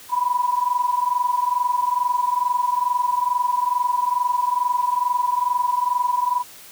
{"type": "tone pair together", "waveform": "sine", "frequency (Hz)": [977.7, 1000], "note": ["B5", "B5"], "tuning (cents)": [-18, 21], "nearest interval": "unison", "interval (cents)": 39, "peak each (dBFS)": [-20, -22], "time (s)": [0.09, 6.44], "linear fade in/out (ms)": 50, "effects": ["white hiss -43 dBFS RMS until 6.71 s"]}